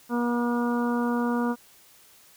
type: harmonic tone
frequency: 239.7 Hz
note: A#3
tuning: 48 cents sharp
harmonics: 1 / 2 / 3 / 4 / 5 / 6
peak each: -24 / -31 / -37 / -33 / -36 / -37 dBFS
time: 0.09-1.56 s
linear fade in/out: 50 ms
effects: white hiss -55 dBFS RMS until 2.36 s